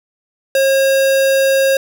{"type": "tone", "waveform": "square", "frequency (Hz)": 540, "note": "C#5", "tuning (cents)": -45, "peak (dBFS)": -11, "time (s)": [0.55, 1.77], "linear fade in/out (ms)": 2, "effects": []}